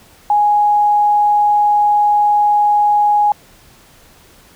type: tone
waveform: sine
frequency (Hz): 830.6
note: G#5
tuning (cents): 0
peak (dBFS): -9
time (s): 0.3-3.32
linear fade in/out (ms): 2
effects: pink hiss -46 dBFS RMS until 4.55 s